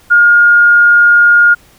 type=tone; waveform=sine; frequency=1422 Hz; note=F6; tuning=31 cents sharp; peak=-3 dBFS; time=0.1-1.55 s; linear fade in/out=20 ms; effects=pink hiss -45 dBFS RMS until 1.78 s